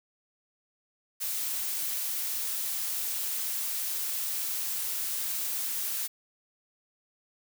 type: noise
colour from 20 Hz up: blue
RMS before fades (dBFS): -32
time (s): 1.2-6.08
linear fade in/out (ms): 20
effects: none